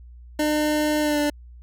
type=tone with pitch glide; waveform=25% pulse; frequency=302.1 to 294.3 Hz; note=D4 to D4; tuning=+49 to +4 cents; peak=-16 dBFS; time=0.39-1.3 s; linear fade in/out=5 ms; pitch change=-45 cents; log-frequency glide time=1.01-1.19 s; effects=added 60 Hz sine -41 dBFS peak until 1.62 s